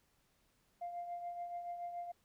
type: tone with tremolo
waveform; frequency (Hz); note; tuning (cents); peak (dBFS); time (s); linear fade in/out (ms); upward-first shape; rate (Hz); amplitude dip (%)
sine; 698.5; F5; 0; -37; 0.81-2.12; 10; triangle; 7; 60
effects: tanh soft clip ceiling -36 dBFS + pink hiss -75 dBFS RMS until 2.24 s